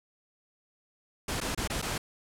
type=noise with dropouts; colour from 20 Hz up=pink; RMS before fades=-32 dBFS; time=1.28-1.98 s; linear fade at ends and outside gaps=5 ms; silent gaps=1.404-1.412 / 1.549-1.575 / 1.676-1.699 / 1.817-1.824 s; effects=low-pass 11000 Hz 12 dB/octave